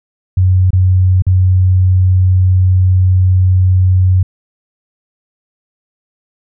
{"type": "tone with dropouts", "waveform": "sine", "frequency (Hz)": 92.5, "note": "F#2", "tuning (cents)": 0, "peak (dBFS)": -6, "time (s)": [0.37, 4.23], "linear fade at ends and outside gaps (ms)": 5, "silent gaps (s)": [[0.706, 0.731], [1.222, 1.266]], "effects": []}